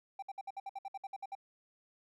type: tone bursts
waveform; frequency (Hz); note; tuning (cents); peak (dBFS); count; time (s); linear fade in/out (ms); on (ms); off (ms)
triangle; 784; G5; 0; -37; 13; 0.19-1.352; 5; 34; 60
effects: none